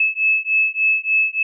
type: beating tone pair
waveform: sine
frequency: 2600 / 2603.4 Hz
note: E7 / E7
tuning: -24 / -22 cents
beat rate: 3.4 Hz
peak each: -18 dBFS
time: 0-1.43 s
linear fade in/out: 5 ms
effects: none